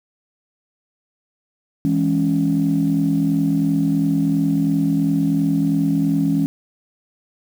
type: chord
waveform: sine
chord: C# minor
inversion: first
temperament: equal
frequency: 164.81 / 207.7 / 277.2 Hz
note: E3 / G#3 / C#4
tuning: 0 / 0 / 0 cents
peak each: -19 / -22 / -17 dBFS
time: 1.85-6.46 s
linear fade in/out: 0 ms
effects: tanh soft clip ceiling -8 dBFS + 7-bit